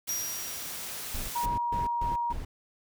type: noise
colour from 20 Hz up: white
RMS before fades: -38 dBFS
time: 0.07-1.46 s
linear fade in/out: 10 ms
type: tone with exponential decay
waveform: sawtooth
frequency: 5720 Hz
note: F8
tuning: 41 cents sharp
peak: -26 dBFS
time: 0.09-1.38 s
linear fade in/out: 0 ms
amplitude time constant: 280 ms
type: noise bursts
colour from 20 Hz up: brown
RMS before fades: -35 dBFS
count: 5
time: 1.14-2.45 s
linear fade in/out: 5 ms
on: 150 ms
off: 140 ms
type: tone with pitch glide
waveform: sine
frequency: 953 to 947 Hz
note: A#5 to A#5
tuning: +38 to +27 cents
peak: -27 dBFS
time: 1.35-2.33 s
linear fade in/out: 10 ms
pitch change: -11 cents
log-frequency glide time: 1.52-1.94 s
effects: none